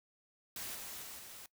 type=noise with level steps; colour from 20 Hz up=white; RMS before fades=-43 / -46 / -48 / -51 dBFS; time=0.56-1.46 s; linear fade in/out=2 ms; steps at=0.74 / 1.02 / 1.18 s; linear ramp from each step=20 ms; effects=noise-tail reverb RT60 0.1 s tail -20 dB re dry